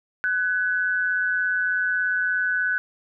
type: tone pair together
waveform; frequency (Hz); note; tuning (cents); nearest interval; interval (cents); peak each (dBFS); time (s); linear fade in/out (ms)
sine; 1497 / 1680.3; F#6 / G#6; +20 / +20; major second; 200; -21 / -28; 0.24-2.78; 0
effects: none